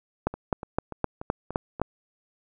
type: two click trains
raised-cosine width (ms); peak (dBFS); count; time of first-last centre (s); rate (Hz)
1; -21 / -9; 6 / 7; 0.34-1.798 / 0.27-1.816; 3.43 / 3.88
effects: none